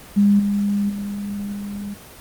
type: tone with level steps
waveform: sine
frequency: 202.8 Hz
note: G#3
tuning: 41 cents flat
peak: -11 / -17 / -24 / -26 dBFS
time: 0.16-1.95 s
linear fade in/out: 20 ms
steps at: 0.39 / 0.89 / 1.52 s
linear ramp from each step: 10 ms
effects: pink hiss -41 dBFS RMS until 2.2 s + Opus 24 kbps